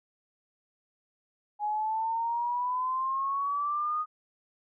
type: exponential sweep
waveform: sine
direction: up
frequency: 830.6 to 1244.5 Hz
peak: -27 dBFS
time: 1.59-4.06 s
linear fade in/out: 50 ms
effects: none